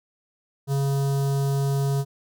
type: tone with notch filter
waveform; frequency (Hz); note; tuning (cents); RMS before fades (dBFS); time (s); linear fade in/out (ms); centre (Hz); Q
square; 138.6; C#3; 0; -23; 0.67-2.05; 50; 2200; 0.51
effects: none